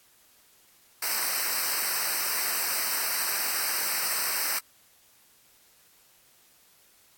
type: noise with comb filter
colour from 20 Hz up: white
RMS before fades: -28 dBFS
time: 1.02-4.59 s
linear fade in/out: 5 ms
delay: 0.29 ms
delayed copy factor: -1
effects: white hiss -60 dBFS RMS until 7.17 s + AAC 64 kbps